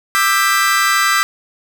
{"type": "chord", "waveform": "40% pulse", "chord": "E minor seventh", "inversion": "third", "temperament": "just", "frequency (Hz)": [1186.7, 1318.5, 1582.2, 1977.8], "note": ["D6", "E6", "G6", "B6"], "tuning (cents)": [18, 0, 16, 2], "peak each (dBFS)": -17, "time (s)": [0.15, 1.23], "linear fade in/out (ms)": 0, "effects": []}